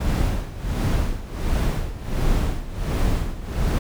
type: noise with tremolo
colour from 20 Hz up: brown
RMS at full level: -19 dBFS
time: 0-3.79 s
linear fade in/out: 10 ms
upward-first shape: sine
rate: 1.4 Hz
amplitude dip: 80%
effects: none